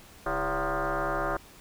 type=tone with frequency modulation; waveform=sine; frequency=325.8 Hz; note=E4; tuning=20 cents flat; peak=-26 dBFS; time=0.26-1.37 s; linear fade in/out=5 ms; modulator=180 Hz; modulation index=6.5; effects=pink hiss -52 dBFS RMS until 1.6 s